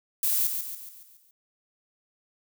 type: noise with echo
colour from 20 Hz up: violet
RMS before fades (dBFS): -25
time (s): 0.23-0.47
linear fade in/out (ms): 2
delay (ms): 140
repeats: 6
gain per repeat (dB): -6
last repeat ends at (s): 1.31
effects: none